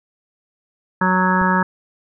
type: harmonic tone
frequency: 185 Hz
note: F#3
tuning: in tune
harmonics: 1 / 2 / 3 / 5 / 6 / 7 / 8 / 9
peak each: -18 / -28 / -28 / -19 / -26 / -23 / -28 / -21 dBFS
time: 1.01-1.63 s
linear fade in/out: 5 ms
type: click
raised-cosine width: 5 ms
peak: -18 dBFS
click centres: 1.415 s
effects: none